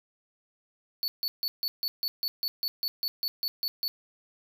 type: tone bursts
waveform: square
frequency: 4460 Hz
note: C#8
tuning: 10 cents sharp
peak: -28 dBFS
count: 15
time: 1.03-3.88 s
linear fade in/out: 0 ms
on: 50 ms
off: 150 ms
effects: none